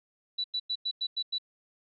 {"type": "tone bursts", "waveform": "sine", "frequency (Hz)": 3951, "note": "B7", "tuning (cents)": 0, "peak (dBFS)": -28, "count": 7, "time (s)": [0.38, 1.384], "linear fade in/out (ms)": 10, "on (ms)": 62, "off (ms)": 95, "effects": []}